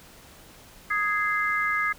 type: chord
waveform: sine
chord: Ab major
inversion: second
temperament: just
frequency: 1245.9 / 1661.2 / 2077 Hz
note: Eb6 / Ab6 / C7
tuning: +2 / 0 / -13 cents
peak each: -27 dBFS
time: 0.9-1.93 s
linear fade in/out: 10 ms
effects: pink hiss -50 dBFS RMS until 1.98 s